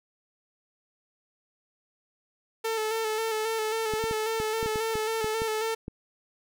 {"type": "tone with vibrato", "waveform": "sawtooth", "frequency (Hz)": 441, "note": "A4", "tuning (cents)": 4, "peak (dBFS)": -23, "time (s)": [2.64, 5.75], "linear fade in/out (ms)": 10, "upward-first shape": "square", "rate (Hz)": 3.7, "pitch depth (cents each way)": 29}
{"type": "clicks", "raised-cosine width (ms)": 3, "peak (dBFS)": -22, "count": 11, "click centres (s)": [3.937, 4.04, 4.111, 4.401, 4.629, 4.66, 4.758, 4.955, 5.244, 5.419, 5.881]}
{"effects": []}